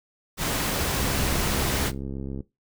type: noise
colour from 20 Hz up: pink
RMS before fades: -26 dBFS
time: 0.37-1.92 s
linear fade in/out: 50 ms
type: click train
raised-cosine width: 3 ms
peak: -21 dBFS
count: 96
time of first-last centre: 1-2.405 s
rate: 67.6 Hz
effects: noise-tail reverb RT60 0.2 s tail -18 dB re dry